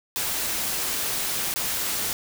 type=noise with dropouts; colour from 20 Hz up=white; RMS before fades=-27 dBFS; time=0.16-2.13 s; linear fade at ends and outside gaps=0 ms; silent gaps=1.539-1.56 s; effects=none